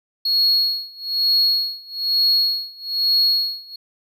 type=tone with tremolo; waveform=triangle; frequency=4322 Hz; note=C#8; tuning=45 cents flat; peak=-12 dBFS; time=0.25-3.76 s; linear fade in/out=5 ms; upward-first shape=sine; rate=1.1 Hz; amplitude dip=95%; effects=none